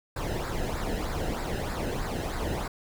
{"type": "noise with flanger", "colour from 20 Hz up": "brown", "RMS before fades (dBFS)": -31, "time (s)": [0.16, 2.68], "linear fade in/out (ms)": 5, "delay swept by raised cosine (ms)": [0.32, 0.9], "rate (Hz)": 3.2, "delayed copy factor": -0.65, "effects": []}